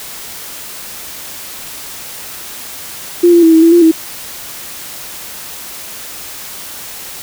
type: tone with pitch steps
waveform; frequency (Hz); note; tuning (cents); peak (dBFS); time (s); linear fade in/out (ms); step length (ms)
sine; 348.3 / 342.2 / 326.2 / 322.1 / 332 / 345.8 / 323; F4 / F4 / E4 / E4 / E4 / F4 / E4; -5 / -35 / -18 / -40 / +12 / -17 / -35; -3; 3.23-3.916; 10; 98
effects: white hiss -28 dBFS RMS until 7.22 s